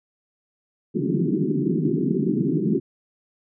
pink band-pass noise, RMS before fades -22 dBFS, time 0.94-2.8 s, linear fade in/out 20 ms, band 140 to 400 Hz, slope 96 dB/octave, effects none

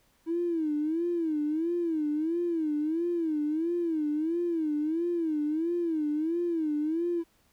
triangle tone with vibrato, 321.4 Hz, E4, 44 cents flat, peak -22 dBFS, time 0.26-7.24 s, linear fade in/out 50 ms, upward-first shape sine, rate 1.5 Hz, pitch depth 140 cents each way, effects tanh soft clip ceiling -24 dBFS + pink hiss -67 dBFS RMS until 7.52 s

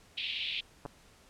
white band-pass noise, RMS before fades -36 dBFS, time 0.17-0.61 s, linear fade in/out 10 ms, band 2400 to 3700 Hz, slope 48 dB/octave
clicks, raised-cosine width 1 ms, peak -26 dBFS, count 2, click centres 0.853 / 0.86 s
effects pink hiss -60 dBFS RMS until 1.29 s + low-pass 10000 Hz 12 dB/octave

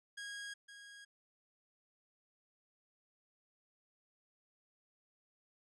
sawtooth tone with echo, 1640 Hz, G#6, 22 cents flat, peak -40 dBFS, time 0.17-0.54 s, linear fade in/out 10 ms, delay 510 ms, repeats 1, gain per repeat -9 dB, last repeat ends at 1.05 s, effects resampled to 22050 Hz

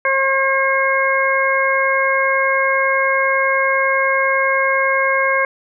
harmonic tone, 538 Hz, C5, 48 cents sharp, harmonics 1 / 2 / 3 / 4, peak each -19 / -19 / -19 / -19 dBFS, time 0.05-5.45 s, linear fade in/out 2 ms, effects none

